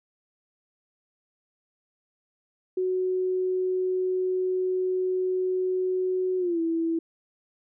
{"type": "tone with pitch glide", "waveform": "sine", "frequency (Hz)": [370, 329.6], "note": ["F#4", "E4"], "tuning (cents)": [0, 0], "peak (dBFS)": -23, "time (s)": [2.77, 6.99], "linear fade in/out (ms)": 5, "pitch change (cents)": -200, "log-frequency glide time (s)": [6.38, 6.6], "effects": []}